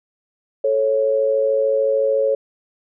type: tone pair together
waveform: sine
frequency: 437.2 / 550.8 Hz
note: A4 / C#5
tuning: -11 / -11 cents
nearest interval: major third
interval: 400 cents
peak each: -20 / -16 dBFS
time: 0.64-2.35 s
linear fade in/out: 5 ms
effects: none